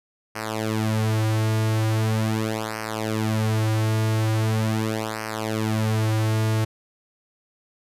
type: tone with flanger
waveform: sawtooth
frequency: 109.7 Hz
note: A2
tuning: 5 cents flat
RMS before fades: -23 dBFS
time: 0.35-6.65 s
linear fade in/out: 10 ms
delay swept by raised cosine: 0.27 to 5.27 ms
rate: 0.41 Hz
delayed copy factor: -1
effects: resampled to 32000 Hz